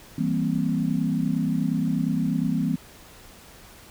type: chord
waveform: sine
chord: C dominant seventh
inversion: first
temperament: equal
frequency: 164.81 / 196 / 233.1 / 261.6 Hz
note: E3 / G3 / Bb3 / C4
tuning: 0 / 0 / 0 / 0 cents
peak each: -26 / -28 / -27 / -27 dBFS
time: 0.18-2.76 s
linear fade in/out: 5 ms
effects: pink hiss -48 dBFS RMS until 3.9 s